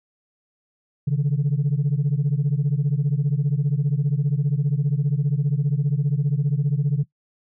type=beating tone pair; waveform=sine; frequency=137.3 / 152.3 Hz; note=C#3 / D#3; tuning=-16 / -37 cents; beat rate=15 Hz; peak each=-19 / -20 dBFS; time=1.07-7.04 s; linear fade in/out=10 ms; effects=noise-tail reverb RT60 0.1 s tail -18 dB re dry + tanh soft clip ceiling -14 dBFS